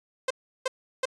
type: tone bursts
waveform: sawtooth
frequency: 520 Hz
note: C5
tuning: 11 cents flat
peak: -20 dBFS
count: 3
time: 0.28-1.055 s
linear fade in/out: 5 ms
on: 25 ms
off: 350 ms
effects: resampled to 22050 Hz